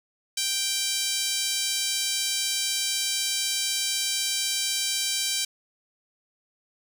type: tone with high-pass filter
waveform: 5% pulse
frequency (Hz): 784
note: G5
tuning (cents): 0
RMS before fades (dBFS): -27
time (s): 0.37-5.45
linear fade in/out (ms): 5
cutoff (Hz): 3000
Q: 1.1
effects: none